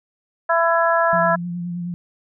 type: harmonic tone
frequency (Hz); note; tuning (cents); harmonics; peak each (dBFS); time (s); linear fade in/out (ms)
334.1; E4; +23; 2 / 3 / 4 / 5; -18 / -20 / -21 / -22; 0.49-1.36; 10
type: tone with vibrato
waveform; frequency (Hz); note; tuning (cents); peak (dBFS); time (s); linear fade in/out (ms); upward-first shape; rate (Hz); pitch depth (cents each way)
sine; 174.61; F3; 0; -24; 1.13-1.94; 0; sine; 9.6; 28
effects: none